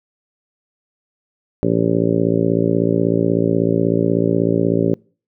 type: harmonic tone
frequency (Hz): 56.3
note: A1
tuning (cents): +40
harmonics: 2 / 3 / 4 / 5 / 6 / 7 / 8 / 9 / 10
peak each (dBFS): -24 / -20 / -24 / -20 / -25 / -20 / -25 / -26 / -26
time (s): 1.63-4.94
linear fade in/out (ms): 0
effects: noise-tail reverb RT60 0.4 s tail -26 dB re dry